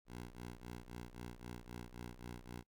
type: ring-modulated tone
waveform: 10% pulse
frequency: 60.2 Hz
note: B1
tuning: 44 cents flat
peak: -37 dBFS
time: 0.05-2.64 s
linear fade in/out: 50 ms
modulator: 28.2 Hz
effects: noise-tail reverb RT60 0.1 s tail -22 dB re dry